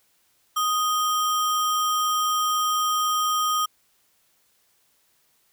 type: tone with sample-and-hold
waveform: sine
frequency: 1244 Hz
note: D#6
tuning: 1 cent flat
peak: -20 dBFS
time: 0.56-3.66 s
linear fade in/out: 10 ms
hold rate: 4410 Hz
effects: white hiss -65 dBFS RMS until 5.52 s